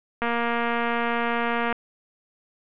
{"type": "click train", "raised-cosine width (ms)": 0.5, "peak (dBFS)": -11, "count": 355, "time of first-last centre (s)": [0.22, 1.726], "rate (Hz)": 235, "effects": ["resampled to 8000 Hz", "8-bit"]}